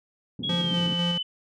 white band-pass noise, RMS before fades -35 dBFS, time 0.39-0.94 s, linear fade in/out 2 ms, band 130 to 280 Hz, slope 24 dB/octave
sine tone with pitch glide, 3322 to 3011 Hz, G#7 to F#7, 0 to +30 cents, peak -26 dBFS, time 0.43-1.23 s, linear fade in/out 10 ms, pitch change -170 cents, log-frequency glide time 0.58-0.81 s
square tone with tremolo, 173.4 Hz, F3, 12 cents flat, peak -25 dBFS, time 0.49-1.18 s, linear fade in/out 5 ms, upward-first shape square, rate 4 Hz, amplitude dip 35%
effects low-pass 6000 Hz 12 dB/octave

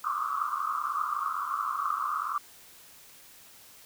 pink band-pass noise, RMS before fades -31 dBFS, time 0.04-2.38 s, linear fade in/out 0 ms, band 1100 to 1300 Hz, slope 96 dB/octave, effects white hiss -53 dBFS RMS until 3.85 s

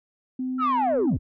sine tone, 256.7 Hz, C4, 33 cents flat, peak -25 dBFS, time 0.39-1.17 s, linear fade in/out 5 ms
sine linear sweep, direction down, 1359 to 34.65 Hz, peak -18 dBFS, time 0.58-1.19 s, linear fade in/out 50 ms
effects tanh soft clip ceiling -17 dBFS

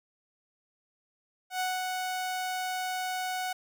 sawtooth tone with ADSR envelope, 740 Hz, F#5, in tune, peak -24 dBFS, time 1.5-3.53 s, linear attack 100 ms, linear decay 210 ms, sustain -3 dB, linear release 6 ms, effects none

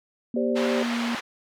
sine tone with pitch glide, 238.7 to 235.5 Hz, A#3 to A#3, +41 to +18 cents, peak -25 dBFS, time 0.34-1.15 s, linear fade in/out 2 ms, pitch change -23 cents, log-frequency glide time 0.73-0.98 s
sine chord, G suspended fourth, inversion none, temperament equal, 392 / 523.3 / 587.3 Hz, G4 / C5 / D5, 0 / 0 / 0 cents, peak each -27 / -28 / -29 dBFS, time 0.36-0.83 s, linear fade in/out 5 ms
pink band-pass noise, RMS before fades -32 dBFS, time 0.55-1.21 s, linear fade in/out 20 ms, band 720 to 3500 Hz, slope 12 dB/octave
effects none

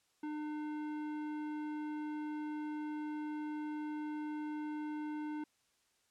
triangle tone with tanh clipping, 302 Hz, D4, 48 cents sharp, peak -40 dBFS, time 0.23-5.44 s, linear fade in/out 5 ms, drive 18 dB, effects white hiss -75 dBFS RMS until 6.1 s + low-pass 9000 Hz 12 dB/octave

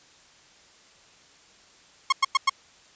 sawtooth tone bursts, 1083 Hz, C#6, 41 cents flat, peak -13 dBFS, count 4, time 2.1-2.496 s, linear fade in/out 5 ms, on 24 ms, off 100 ms, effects white hiss -55 dBFS RMS until 2.95 s + resampled to 16000 Hz

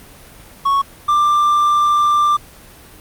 triangle tone pair in turn, 1108 / 1184.3 Hz, C#6 / D6, -1 / +14 cents, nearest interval minor second, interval 115 cents, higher second, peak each -10 / -9 dBFS, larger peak second, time 0.65-0.82 / 1.08-2.37 s, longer second, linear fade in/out 10 ms, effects pink hiss -41 dBFS RMS until 3 s + Opus 32 kbps

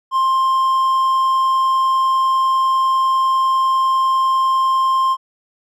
triangle tone, 1055 Hz, C6, 14 cents sharp, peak -11 dBFS, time 0.11-5.17 s, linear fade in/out 50 ms, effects none

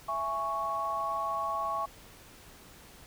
sine chord, C# minor, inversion first, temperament just, 665.2 / 831.5 / 1108.7 Hz, E5 / G#5 / C#6, +16 / +2 / 0 cents, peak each -37 / -37 / -31 dBFS, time 0.08-1.86 s, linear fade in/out 10 ms, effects pink hiss -53 dBFS RMS until 3.06 s

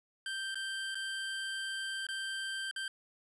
25% pulse tone with dropouts, 1568 Hz, G6, in tune, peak -32 dBFS, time 0.26-2.88 s, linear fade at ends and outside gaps 2 ms, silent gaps 0.545-0.555 / 0.946-0.953 / 2.068-2.087 / 2.712-2.761 s, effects resampled to 22050 Hz

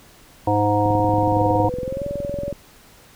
harmonic tone, 103.83 Hz, G#2, in tune, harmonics 1 / 3 / 5 / 7 / 9, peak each -22 / -22 / -22 / -22 / -22 dBFS, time 0.47-1.69 s, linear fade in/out 5 ms
click train, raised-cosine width 3 ms, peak -16 dBFS, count 37, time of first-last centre 0.86-2.527 s, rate 21.6 Hz
sine tone with pitch glide, 499 to 569.9 Hz, B4 to C#5, +18 to +48 cents, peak -25 dBFS, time 1.35-2.53 s, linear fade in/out 20 ms, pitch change +230 cents, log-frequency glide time 1.8-2.05 s
effects pink hiss -49 dBFS RMS until 3.15 s

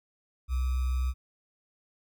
sine tone with sample-and-hold, 63.8 Hz, C2, 43 cents flat, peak -25 dBFS, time 0.48-1.14 s, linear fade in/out 50 ms, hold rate 1225 Hz, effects none

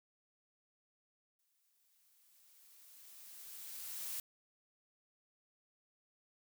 blue noise with exponential growth, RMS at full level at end -41 dBFS, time 1.39-4.2 s, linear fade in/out 2 ms, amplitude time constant 610 ms, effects none

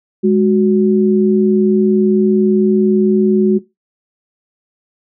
sine tone pair together, 207.8 / 370 Hz, G#3 / F#4, +1 / 0 cents, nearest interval minor seventh, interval 999 cents, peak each -11 dBFS, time 0.23-3.59 s, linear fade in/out 20 ms, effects noise-tail reverb RT60 0.2 s tail -18 dB re dry

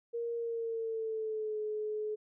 sine tone with pitch glide, 468 to 426.7 Hz, A#4 to G#4, +7 to +47 cents, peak -33 dBFS, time 0.13-2.16 s, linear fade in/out 20 ms, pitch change -160 cents, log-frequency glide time 0.35-1.59 s, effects none

